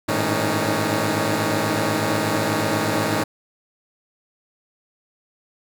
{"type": "tone cluster", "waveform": "10% pulse", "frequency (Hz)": [103.7, 111.9, 159.5, 278, 306.2], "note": ["G#2", "A2", "D#3", "C#4", "D#4"], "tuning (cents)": [-2, 30, 43, 5, -28], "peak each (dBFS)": -18, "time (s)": [0.08, 3.24], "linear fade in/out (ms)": 10, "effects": []}